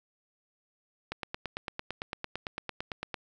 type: click train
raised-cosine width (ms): 0.3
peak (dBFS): -18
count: 19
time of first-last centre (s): 1.12-3.142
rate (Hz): 8.9
effects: none